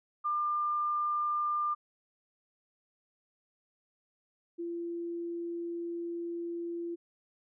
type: tone pair in turn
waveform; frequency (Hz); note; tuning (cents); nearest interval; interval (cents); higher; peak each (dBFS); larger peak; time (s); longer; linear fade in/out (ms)
sine; 1198 / 341.2; D6 / F4; +34 / -40; octave + minor seventh; 2174; first; -28 / -34; first; 0.24-1.75 / 4.58-6.96; second; 20
effects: none